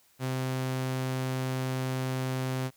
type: tone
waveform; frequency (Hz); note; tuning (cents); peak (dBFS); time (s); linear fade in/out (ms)
sawtooth; 130; C3; -11; -25; 0.19-2.71; 50
effects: white hiss -64 dBFS RMS until 2.76 s